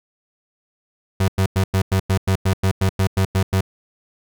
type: tone bursts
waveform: 35% pulse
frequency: 95.4 Hz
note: G2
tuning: 47 cents flat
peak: -13 dBFS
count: 14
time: 1.2-3.609 s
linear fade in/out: 5 ms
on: 82 ms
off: 97 ms
effects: none